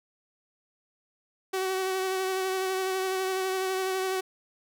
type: tone with vibrato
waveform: sawtooth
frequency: 377.6 Hz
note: F#4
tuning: 35 cents sharp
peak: -23 dBFS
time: 1.53-4.21 s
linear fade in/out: 10 ms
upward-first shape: sine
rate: 12 Hz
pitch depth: 20 cents each way
effects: none